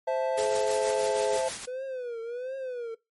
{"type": "chord", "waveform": "triangle", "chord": "A minor", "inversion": "first", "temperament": "equal with one note detuned", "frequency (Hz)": [523.3, 659.3, 874.9], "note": ["C5", "E5", "A5"], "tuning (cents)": [0, 0, -10], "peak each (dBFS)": [-26, -27, -31], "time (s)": [0.07, 1.49], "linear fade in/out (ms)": 10}
{"type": "tone with pitch glide", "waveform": "sine", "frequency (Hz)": [425.2, 419.6], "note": ["G#4", "G#4"], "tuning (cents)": [41, 18], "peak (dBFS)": -28, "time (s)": [0.37, 1.38], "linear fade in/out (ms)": 20, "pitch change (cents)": -23, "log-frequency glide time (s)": [0.98, 1.22]}
{"type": "noise with tremolo", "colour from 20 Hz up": "white", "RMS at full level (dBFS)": -34, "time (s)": [0.37, 1.66], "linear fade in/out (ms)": 10, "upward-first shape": "sine", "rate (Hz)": 6.3, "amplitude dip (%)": 50}
{"type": "tone with vibrato", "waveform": "triangle", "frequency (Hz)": 493.9, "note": "B4", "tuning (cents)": 0, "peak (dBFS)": -30, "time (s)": [1.67, 2.95], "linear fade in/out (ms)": 10, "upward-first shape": "triangle", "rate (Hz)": 1.4, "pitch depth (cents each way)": 160}
{"effects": ["noise-tail reverb RT60 0.2 s tail -19 dB re dry", "MP3 48 kbps"]}